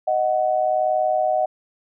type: tone pair together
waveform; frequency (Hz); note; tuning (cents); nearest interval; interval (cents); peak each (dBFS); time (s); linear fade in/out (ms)
sine; 622.3 / 743.5; D#5 / F#5; 0 / +8; minor third; 308; -20; 0.07-1.46; 10
effects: none